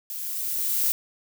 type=noise with level ramp; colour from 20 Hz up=violet; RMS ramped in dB=-34 to -22 dBFS; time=0.1-0.92 s; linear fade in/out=0 ms; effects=none